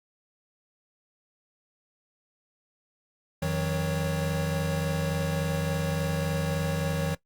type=tone cluster; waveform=square; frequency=88.8 / 158.8 / 182.3 / 553 Hz; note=F2 / D#3 / F#3 / C#5; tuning=+29 / +36 / -25 / -4 cents; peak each=-34 / -29 / -36 / -34 dBFS; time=3.42-7.15 s; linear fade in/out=5 ms; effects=noise-tail reverb RT60 0.1 s tail -19 dB re dry + Opus 48 kbps